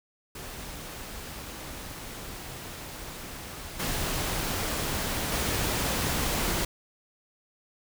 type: noise with level steps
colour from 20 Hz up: pink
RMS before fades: -40 / -30 / -28 dBFS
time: 0.35-6.65 s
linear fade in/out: 5 ms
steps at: 3.79 / 5.32 s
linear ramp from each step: 10 ms
effects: none